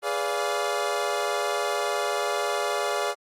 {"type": "chord", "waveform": "25% pulse", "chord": "G# diminished seventh", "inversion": "none", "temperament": "equal with one note detuned", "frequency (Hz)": [415.3, 493.9, 577.2, 698.5], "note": ["G#4", "B4", "D5", "F5"], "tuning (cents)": [0, 0, -30, 0], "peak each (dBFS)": [-26, -30, -25, -27], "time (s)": [0.02, 3.15], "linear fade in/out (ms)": 50, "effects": ["low-pass 11000 Hz 12 dB/octave", "Opus 48 kbps"]}